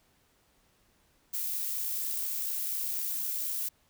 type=noise with amplitude modulation; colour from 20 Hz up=violet; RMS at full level=-32 dBFS; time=1.33-3.69 s; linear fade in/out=10 ms; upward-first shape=sine; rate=64.2 Hz; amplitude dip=25%; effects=pink hiss -68 dBFS RMS until 3.89 s